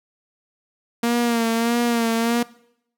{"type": "tone with vibrato", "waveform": "sawtooth", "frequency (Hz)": 233.1, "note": "A#3", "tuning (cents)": 0, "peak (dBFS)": -14, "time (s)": [1.03, 2.43], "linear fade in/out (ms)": 5, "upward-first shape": "sine", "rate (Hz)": 1.6, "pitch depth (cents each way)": 43, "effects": ["noise-tail reverb RT60 0.7 s tail -20 dB re dry"]}